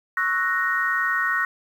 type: chord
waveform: sine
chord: F# dominant seventh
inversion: second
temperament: equal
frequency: 1108.7 / 1318.5 / 1480 / 1864.7 Hz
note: C#6 / E6 / F#6 / A#6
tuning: 0 / 0 / 0 / 0 cents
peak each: -28 / -29 / -25 / -23 dBFS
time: 0.17-1.45 s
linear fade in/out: 2 ms
effects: 8-bit